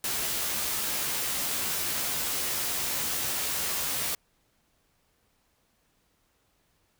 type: noise with comb filter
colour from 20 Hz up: white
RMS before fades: -30 dBFS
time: 0.04-4.15 s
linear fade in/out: 2 ms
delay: 14 ms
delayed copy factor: +0.65
effects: pink hiss -70 dBFS RMS until 6.99 s